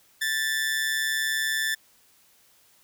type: tone with amplitude modulation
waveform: sawtooth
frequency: 1760 Hz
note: A6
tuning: in tune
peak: -18 dBFS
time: 0.21-1.75 s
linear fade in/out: 10 ms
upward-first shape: sine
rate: 140 Hz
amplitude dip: 60%
effects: white hiss -60 dBFS RMS until 2.83 s